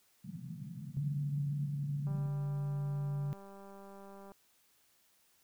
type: band-pass noise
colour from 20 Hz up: pink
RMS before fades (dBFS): -45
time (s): 0.24-2.29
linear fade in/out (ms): 10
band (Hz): 130 to 200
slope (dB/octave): 48
type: tone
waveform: sine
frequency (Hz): 143.3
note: D3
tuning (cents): -42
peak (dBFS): -33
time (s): 0.97-3.33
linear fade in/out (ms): 0
type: click train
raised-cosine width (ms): 1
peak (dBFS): -40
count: 444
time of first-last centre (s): 2.07-4.319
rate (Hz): 197
effects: white hiss -70 dBFS RMS until 5.43 s